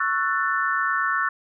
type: chord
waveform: sine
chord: F# minor seventh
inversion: second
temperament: just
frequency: 1110 / 1332 / 1480 / 1776 Hz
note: C#6 / E6 / F#6 / A6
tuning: +2 / +18 / 0 / +16 cents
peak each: -26 dBFS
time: 0-1.29 s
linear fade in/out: 5 ms
effects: none